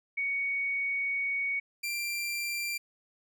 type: tone pair in turn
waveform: sine / sawtooth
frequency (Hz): 2234 / 2367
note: C#7 / D7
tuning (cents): +13 / +13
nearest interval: minor second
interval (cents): 100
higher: second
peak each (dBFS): -28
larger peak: neither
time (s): 0.17-1.6 / 1.83-2.78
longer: first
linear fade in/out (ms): 10
effects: none